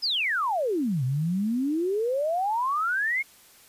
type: exponential two-way sweep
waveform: sine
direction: down then up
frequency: 5274 to 123.47 to 2215 Hz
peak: -23 dBFS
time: 0.02-3.23 s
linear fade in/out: 20 ms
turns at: 1.04 s
effects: white hiss -54 dBFS RMS until 3.68 s + resampled to 32000 Hz